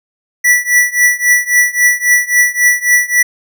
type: tone with tremolo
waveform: square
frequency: 1958 Hz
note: B6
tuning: 15 cents flat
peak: -5 dBFS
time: 0.44-3.23 s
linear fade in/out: 10 ms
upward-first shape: triangle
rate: 3.7 Hz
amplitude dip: 95%
effects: none